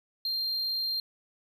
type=tone; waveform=triangle; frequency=4186 Hz; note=C8; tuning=in tune; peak=-27 dBFS; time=0.25-1 s; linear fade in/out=2 ms; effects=11-bit